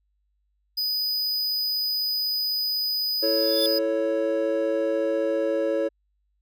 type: tone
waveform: square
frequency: 4978 Hz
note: D#8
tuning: in tune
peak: -24 dBFS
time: 0.77-3.79 s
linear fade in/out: 10 ms
type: chord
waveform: triangle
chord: A major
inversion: second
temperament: equal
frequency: 329.6 / 440 / 554.4 Hz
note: E4 / A4 / C#5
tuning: 0 / 0 / 0 cents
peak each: -26 / -26 / -22 dBFS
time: 3.22-5.89 s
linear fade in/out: 20 ms
type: tone with exponential growth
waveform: square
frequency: 3520 Hz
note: A7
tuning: in tune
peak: -23 dBFS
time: 3.35-3.66 s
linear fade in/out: 1 ms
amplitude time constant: 67 ms
effects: added 50 Hz sine -68 dBFS peak until 6.41 s